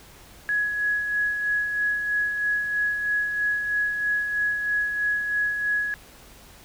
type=tone with tremolo; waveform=sine; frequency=1677 Hz; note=G#6; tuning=16 cents sharp; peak=-20 dBFS; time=0.49-5.94 s; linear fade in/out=0 ms; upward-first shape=sine; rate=3.1 Hz; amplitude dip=45%; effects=added 50 Hz sine -55 dBFS peak until 6.64 s + pink hiss -49 dBFS RMS until 6.64 s